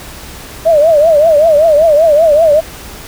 sine tone with vibrato, 622.3 Hz, D#5, in tune, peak -4 dBFS, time 0.65-2.61 s, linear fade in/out 20 ms, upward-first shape triangle, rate 5.2 Hz, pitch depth 160 cents each way, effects added 60 Hz sine -39 dBFS peak until 3.07 s + pink hiss -30 dBFS RMS until 3.07 s

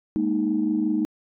sine chord, Ab suspended second, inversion none, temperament equal, 207.7 / 233.1 / 311.1 Hz, Ab3 / Bb3 / Eb4, 0 / 0 / 0 cents, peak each -26 / -26 / -22 dBFS, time 0.16-1.05 s, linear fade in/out 0 ms, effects tanh soft clip ceiling -12 dBFS

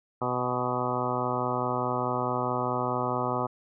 harmonic tone with a mistuned harmonic, 124.7 Hz, B2, 17 cents sharp, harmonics 1 / 2 / 3 / 4 / 5 / 6 / 7 / 8 / 9 / 10, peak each -35 / -35 / -35 / -35 / -35 / -35 / -35 / -35 / -35 / -35 dBFS, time 0.21-3.47 s, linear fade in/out 10 ms, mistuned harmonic 7, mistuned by -27 cents, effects none

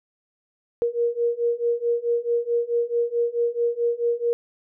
sine beating tone pair, 470 / 474.6 Hz, A#4 / A#4, +14 / +31 cents, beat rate 4.6 Hz, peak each -24 / -23 dBFS, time 0.82-4.33 s, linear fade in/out 0 ms, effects none

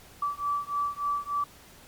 sine beating tone pair, 1155 / 1158.4 Hz, D6 / D6, -29 / -24 cents, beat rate 3.4 Hz, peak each -30 dBFS, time 0.22-1.44 s, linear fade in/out 5 ms, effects pink hiss -52 dBFS RMS until 1.87 s + MP3 96 kbps

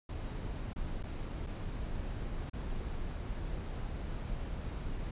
brown noise with dropouts, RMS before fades -38 dBFS, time 0.09-5.11 s, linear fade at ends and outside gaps 5 ms, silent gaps 0.733-0.76 / 1.028-1.036 / 1.465-1.469 / 2.498-2.532 s, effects resampled to 8000 Hz

